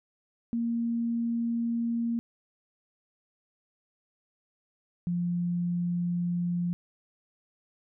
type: tone pair in turn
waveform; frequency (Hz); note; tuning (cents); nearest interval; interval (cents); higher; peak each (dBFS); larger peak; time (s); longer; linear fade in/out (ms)
sine; 233.1 / 174.63; A#3 / F3; 0 / 0; perfect fourth; 500; first; -26; neither; 0.53-2.19 / 5.07-6.73; neither; 0
effects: none